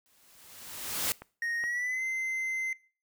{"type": "noise with exponential growth", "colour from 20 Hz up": "white", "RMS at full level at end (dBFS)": -28, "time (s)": [0.06, 1.12], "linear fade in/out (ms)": 0, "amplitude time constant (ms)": 230}
{"type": "clicks", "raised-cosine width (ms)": 0.5, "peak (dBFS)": -28, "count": 2, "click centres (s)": [1.22, 1.639]}
{"type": "tone with pitch glide", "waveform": "triangle", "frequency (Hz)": [1864.7, 2069], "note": ["A#6", "C7"], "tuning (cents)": [0, -20], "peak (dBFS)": -28, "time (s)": [1.42, 2.73], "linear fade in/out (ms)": 2, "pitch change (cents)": 180, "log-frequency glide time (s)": [1.59, 2.03]}
{"effects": ["noise-tail reverb RT60 0.4 s tail -22 dB re dry"]}